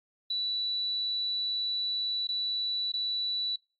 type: tone with dropouts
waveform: sine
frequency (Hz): 3951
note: B7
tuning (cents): 0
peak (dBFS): -28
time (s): 0.3-3.56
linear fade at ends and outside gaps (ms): 5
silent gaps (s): 2.272-2.288 / 2.92-2.937
effects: noise-tail reverb RT60 0.3 s tail -23 dB re dry + AAC 64 kbps